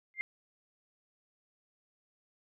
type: tone with exponential growth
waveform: sine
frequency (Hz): 2100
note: C7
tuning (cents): +6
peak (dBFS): -27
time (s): 0.14-0.21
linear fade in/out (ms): 0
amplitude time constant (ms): 15
effects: none